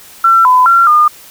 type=tone with pitch steps; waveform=sine; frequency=1349 / 1007 / 1369 / 1214 Hz; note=E6 / B5 / F6 / D#6; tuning=+40 / +33 / -35 / -43 cents; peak=-4 dBFS; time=0.24-1.08 s; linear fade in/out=5 ms; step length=210 ms; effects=white hiss -37 dBFS RMS until 1.3 s